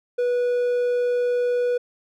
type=tone; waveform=triangle; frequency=489 Hz; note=B4; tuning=17 cents flat; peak=-17 dBFS; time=0.18-1.78 s; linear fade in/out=10 ms; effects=none